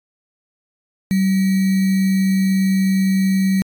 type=tone with sample-and-hold; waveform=sine; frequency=191.1 Hz; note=G3; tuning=44 cents flat; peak=-13 dBFS; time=1.11-3.62 s; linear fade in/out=0 ms; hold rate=2100 Hz; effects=AAC 64 kbps